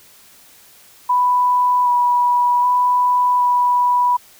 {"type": "tone with pitch steps", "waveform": "sine", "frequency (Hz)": [990, 975, 989, 982], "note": ["B5", "B5", "B5", "B5"], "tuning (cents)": [4, -23, 2, -10], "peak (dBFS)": -12, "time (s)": [1.09, 4.17], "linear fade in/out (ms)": 10, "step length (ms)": 770, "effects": ["white hiss -47 dBFS RMS until 4.39 s"]}